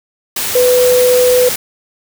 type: tone in noise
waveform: sine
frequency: 498.2 Hz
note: B4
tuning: 15 cents sharp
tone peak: -7 dBFS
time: 0.55-1.49 s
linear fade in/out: 5 ms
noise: white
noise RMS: -18 dBFS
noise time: 0.36-1.56 s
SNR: +8 dB
effects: none